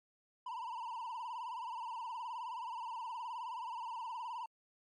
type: tone with vibrato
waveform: triangle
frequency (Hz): 950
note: A#5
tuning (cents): +33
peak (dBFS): -38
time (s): 0.46-4.46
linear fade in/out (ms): 5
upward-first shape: sine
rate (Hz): 19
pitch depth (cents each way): 110
effects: MP3 48 kbps